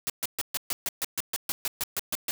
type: noise bursts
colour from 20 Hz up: white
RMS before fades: -29 dBFS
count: 15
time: 0.07-2.31 s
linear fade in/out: 0 ms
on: 28 ms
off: 130 ms
effects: none